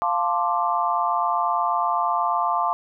sine chord, D minor seventh, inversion first, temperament equal, 698.5 / 880 / 1046.5 / 1174.7 Hz, F5 / A5 / C6 / D6, 0 / 0 / 0 / 0 cents, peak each -25 dBFS, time 0.02-2.73 s, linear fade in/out 0 ms, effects none

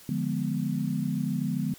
sine chord, D diminished seventh, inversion none, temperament equal, 146.83 / 174.61 / 207.7 / 246.9 Hz, D3 / F3 / Ab3 / Cb4, 0 / 0 / 0 / 0 cents, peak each -31 dBFS, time 0.09-1.74 s, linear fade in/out 2 ms, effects white hiss -51 dBFS RMS until 1.78 s + MP3 96 kbps

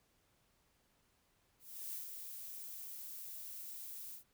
violet noise with ADSR envelope, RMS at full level -43 dBFS, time 1.59-4.24 s, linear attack 330 ms, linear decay 140 ms, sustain -5 dB, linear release 110 ms, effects pink hiss -75 dBFS RMS until 4.33 s

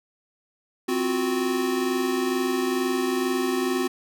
square tone cluster, 260 / 345.4 / 367.6 Hz, C4 / F4 / F#4, -11 / -19 / -11 cents, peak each -27 / -32 / -26 dBFS, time 0.88-3.88 s, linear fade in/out 10 ms, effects none

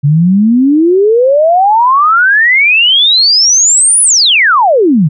sine exponential two-way sweep, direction up then down, 138.59 to 10160 to 138.59 Hz, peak -4 dBFS, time 0.03-5.09 s, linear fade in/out 20 ms, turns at 4.02 s, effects none

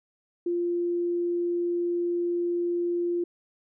sine tone, 347.6 Hz, F4, 8 cents flat, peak -24 dBFS, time 0.46-3.24 s, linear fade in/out 5 ms, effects none

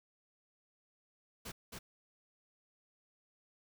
pink noise with echo, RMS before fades -45 dBFS, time 1.45-1.52 s, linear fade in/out 10 ms, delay 270 ms, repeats 1, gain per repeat -2 dB, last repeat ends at 1.79 s, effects none

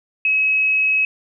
sine tone, 2561 Hz, D#7, 49 cents sharp, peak -14 dBFS, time 0.25-1.05 s, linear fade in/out 2 ms, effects none

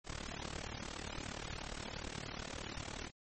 pink noise with amplitude modulation, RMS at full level -40 dBFS, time 0.04-3.11 s, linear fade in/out 50 ms, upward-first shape sine, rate 37 Hz, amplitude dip 95%, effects MP3 32 kbps

